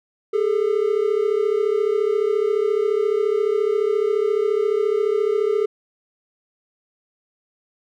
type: tone pair together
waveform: triangle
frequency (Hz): 405.6 / 440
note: G#4 / A4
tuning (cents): -41 / 0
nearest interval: minor second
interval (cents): 141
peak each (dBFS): -18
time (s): 0.33-5.66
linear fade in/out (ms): 10
effects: none